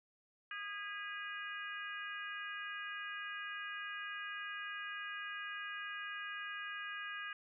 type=harmonic tone with a mistuned harmonic; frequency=410.5 Hz; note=G#4; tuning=20 cents flat; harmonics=3 / 4 / 5 / 6 / 7; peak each=-48 / -44 / -51 / -50 / -51 dBFS; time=0.51-7.33 s; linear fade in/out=2 ms; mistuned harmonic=5; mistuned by=-61 cents; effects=none